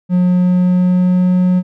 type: tone with pitch glide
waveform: triangle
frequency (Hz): 180 to 181.78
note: F#3 to F#3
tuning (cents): -47 to -30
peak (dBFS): -7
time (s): 0.09-1.63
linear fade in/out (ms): 50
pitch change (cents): +17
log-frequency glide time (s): 0.26-1.33
effects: none